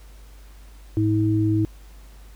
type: tone pair together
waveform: sine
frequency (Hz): 107.5 / 320.3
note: A2 / E4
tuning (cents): -40 / -50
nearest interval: octave + perfect fifth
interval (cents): 1890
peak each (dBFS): -20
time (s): 0.97-1.65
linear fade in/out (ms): 0
effects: added 50 Hz sine -42 dBFS peak until 2.35 s + pink hiss -54 dBFS RMS until 2.35 s